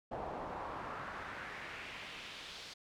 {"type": "noise with band-pass filter sweep", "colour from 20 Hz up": "brown", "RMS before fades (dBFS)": -45, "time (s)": [0.11, 2.74], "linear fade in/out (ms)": 10, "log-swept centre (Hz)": [680, 4300], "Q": 1.8, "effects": []}